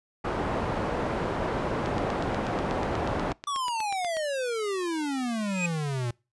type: low-pass noise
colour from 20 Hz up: white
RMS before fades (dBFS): -29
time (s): 0.24-3.33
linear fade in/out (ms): 10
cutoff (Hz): 790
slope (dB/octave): 12
type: click train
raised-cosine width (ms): 0.2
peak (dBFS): -19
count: 20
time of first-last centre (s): 1.86-4.169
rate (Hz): 8.23
type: exponential sweep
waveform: square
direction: down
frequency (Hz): 1174.7 to 116.54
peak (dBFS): -28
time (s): 3.47-6.11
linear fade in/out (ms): 5
type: tone with exponential growth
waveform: square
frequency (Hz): 2497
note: D#7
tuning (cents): +6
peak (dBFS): -25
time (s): 5.34-5.66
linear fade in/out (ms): 2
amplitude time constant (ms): 68
effects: noise-tail reverb RT60 0.3 s tail -25 dB re dry + resampled to 24000 Hz